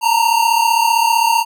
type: tone pair together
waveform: square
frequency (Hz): 903.5 / 939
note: A5 / A#5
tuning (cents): +46 / +12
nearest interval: minor second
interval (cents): 66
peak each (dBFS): -15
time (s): 0.01-1.45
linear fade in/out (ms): 50
effects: none